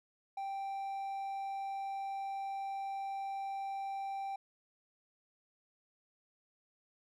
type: tone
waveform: triangle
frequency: 784 Hz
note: G5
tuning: in tune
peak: -35 dBFS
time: 0.37-4.36 s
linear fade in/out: 5 ms
effects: none